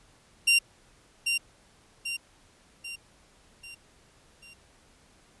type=tone with echo; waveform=sawtooth; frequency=2770 Hz; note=F7; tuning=15 cents flat; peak=-15 dBFS; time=0.47-0.59 s; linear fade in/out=10 ms; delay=790 ms; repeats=5; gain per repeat=-6 dB; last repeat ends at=4.54 s; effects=pink hiss -60 dBFS RMS until 5.4 s + resampled to 24000 Hz